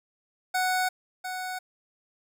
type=tone with echo; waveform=25% pulse; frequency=740 Hz; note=F#5; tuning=in tune; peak=-20 dBFS; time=0.54-0.89 s; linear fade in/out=10 ms; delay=700 ms; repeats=1; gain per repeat=-8 dB; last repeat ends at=1.59 s; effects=none